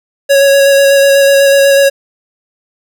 square tone with vibrato, 554.4 Hz, C#5, in tune, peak -5 dBFS, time 0.29-1.9 s, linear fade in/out 20 ms, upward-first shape square, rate 8.1 Hz, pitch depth 11 cents each way, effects none

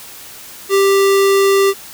square tone, 393.2 Hz, G4, 5 cents sharp, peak -10 dBFS, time 0.69-1.74 s, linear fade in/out 50 ms, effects white hiss -35 dBFS RMS until 1.93 s

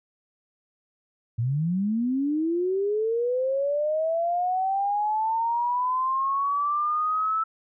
sine linear sweep, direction up, 110 to 1318.5 Hz, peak -22 dBFS, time 1.38-7.44 s, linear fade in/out 10 ms, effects none

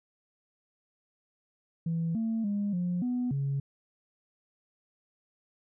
sine tone with pitch steps, 165.5 / 224.8 / 203.7 / 177.4 / 247.3 / 138.7 Hz, E3 / A3 / G#3 / F3 / B3 / C#3, +7 / +37 / -33 / +27 / +3 / +1 cents, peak -26 dBFS, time 1.86-3.6 s, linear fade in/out 5 ms, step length 290 ms, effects tanh soft clip ceiling -24 dBFS

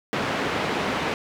pink band-pass noise, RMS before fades -26 dBFS, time 0.13-1.14 s, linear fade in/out 0 ms, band 190 to 2800 Hz, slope 12 dB/octave, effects none

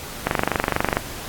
click train, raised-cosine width 0.5 ms, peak -3 dBFS, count 18, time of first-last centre 0.27-0.97 s, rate 24.3 Hz, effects pink hiss -34 dBFS RMS until 1.28 s + AAC 64 kbps

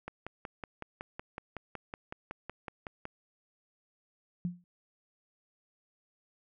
click train, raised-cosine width 0.5 ms, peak -24 dBFS, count 17, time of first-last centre 0.08-3.054 s, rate 5.38 Hz
sine tone with exponential decay, 176.4 Hz, F3, 18 cents sharp, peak -27 dBFS, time 4.45-4.64 s, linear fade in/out 0 ms, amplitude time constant 40 ms
effects none

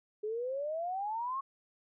sine exponential sweep, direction up, 415.3 to 1108.7 Hz, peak -33 dBFS, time 0.23-1.41 s, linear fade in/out 10 ms, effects none

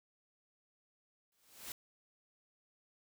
white noise with exponential growth, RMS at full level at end -42 dBFS, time 1.32-1.72 s, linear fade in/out 2 ms, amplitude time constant 85 ms, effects none

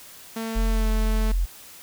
sawtooth tone with pitch glide, 224.9 to 218.6 Hz, A3 to A3, +38 to -11 cents, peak -24 dBFS, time 0.36-1.32 s, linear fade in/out 5 ms, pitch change -49 cents, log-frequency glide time 0.64-0.88 s
sine tone, 43.65 Hz, F1, in tune, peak -19 dBFS, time 0.55-1.46 s, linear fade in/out 20 ms
effects white hiss -45 dBFS RMS until 1.82 s

